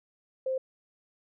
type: tone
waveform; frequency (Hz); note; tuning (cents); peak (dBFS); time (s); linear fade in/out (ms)
sine; 523.3; C5; 0; -27; 0.46-0.58; 5
effects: none